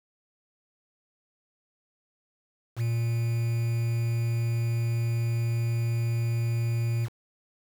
triangle tone with quantisation, 116.54 Hz, A#2, in tune, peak -22 dBFS, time 2.76-7.09 s, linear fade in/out 50 ms, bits 7, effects none

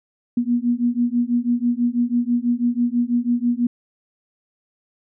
sine beating tone pair, 237.6 / 243.7 Hz, A#3 / B3, +33 / -23 cents, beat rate 6.1 Hz, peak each -20 dBFS, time 0.37-3.67 s, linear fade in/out 5 ms, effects none

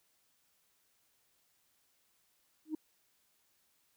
sine tone with exponential growth, 311.1 Hz, D#4, in tune, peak -29 dBFS, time 2.65-2.75 s, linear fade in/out 5 ms, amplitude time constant 21 ms, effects tanh soft clip ceiling -29 dBFS + white hiss -74 dBFS RMS until 3.96 s

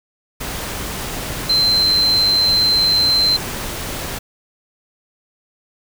sine tone in noise, 4101 Hz, C8, 36 cents flat, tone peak -12 dBFS, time 1.49-3.37 s, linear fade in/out 10 ms, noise pink, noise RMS -26 dBFS, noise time 0.4-4.19 s, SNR +11 dB, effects none

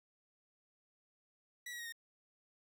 sawtooth tone with pitch steps, 1949 / 1913.3 / 1878.3 / 1843.9 Hz, B6 / A#6 / A#6 / A#6, -23 / +45 / +13 / -19 cents, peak -40 dBFS, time 1.66-1.924 s, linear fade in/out 5 ms, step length 66 ms, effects none

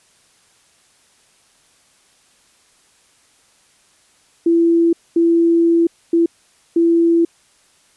sine tone bursts at uneven times, 335.7 Hz, E4, 32 cents sharp, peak -10 dBFS, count 4, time 4.46-4.93 / 5.16-5.87 / 6.13-6.26 / 6.76-7.25 s, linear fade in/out 5 ms, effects white hiss -55 dBFS RMS until 7.96 s + resampled to 24000 Hz

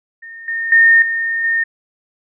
sine tone with level steps, 1829 Hz, A#6, 33 cents flat, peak -31 / -18 / -6 / -16 / -13 dBFS, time 0.22-1.64 s, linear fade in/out 10 ms, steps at 0.48 / 0.72 / 1.02 / 1.44 s, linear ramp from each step 2 ms, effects none

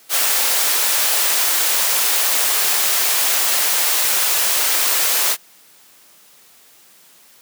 white high-pass noise, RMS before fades -17 dBFS, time 0.09-5.37 s, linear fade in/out 50 ms, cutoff 500 Hz, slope 12 dB/octave, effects white hiss -49 dBFS RMS until 7.41 s + high-pass 150 Hz 12 dB/octave

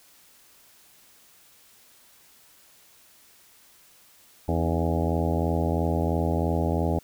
harmonic tone with a mistuned harmonic, 83 Hz, E2, 12 cents sharp, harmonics 1 / 2 / 3 / 4 / 5 / 6 / 7 / 8 / 9 / 10, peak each -26 / -29 / -31 / -32 / -33 / -34 / -34 / -35 / -36 / -36 dBFS, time 4.48-6.99 s, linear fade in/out 5 ms, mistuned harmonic 4, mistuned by -69 cents, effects white hiss -56 dBFS RMS until 7.03 s

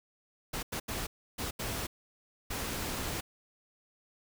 pink noise bursts at uneven times, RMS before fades -36 dBFS, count 6, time 0.53-0.63 / 0.72-0.8 / 0.88-1.07 / 1.38-1.51 / 1.59-1.87 / 2.5-3.21 s, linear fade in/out 10 ms, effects none

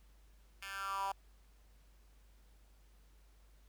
10% pulse tone with high-pass filter sweep, 196 Hz, G3, in tune, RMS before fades -40 dBFS, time 0.62-1.12 s, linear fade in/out 5 ms, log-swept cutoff 2000 to 830 Hz, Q 5.7, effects added 50 Hz sine -61 dBFS peak until 3.68 s + pink hiss -72 dBFS RMS until 3.68 s

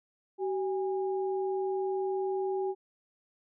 sine tone pair together, 381.5 / 815.6 Hz, G4 / G#5, -47 / -32 cents, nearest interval octave + minor second, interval 1315 cents, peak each -29 / -37 dBFS, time 0.38-2.75 s, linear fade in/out 50 ms, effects none

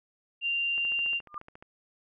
sine tone, 2781 Hz, F7, 8 cents flat, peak -26 dBFS, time 0.41-1.21 s, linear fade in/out 50 ms
click train, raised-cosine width 0.5 ms, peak -32 dBFS, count 13, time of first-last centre 0.78-1.625 s, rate 14.2 Hz
sine tone with exponential growth, 1200 Hz, D6, 37 cents sharp, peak -30 dBFS, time 1.27-1.38 s, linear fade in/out 2 ms, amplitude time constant 23 ms
effects none

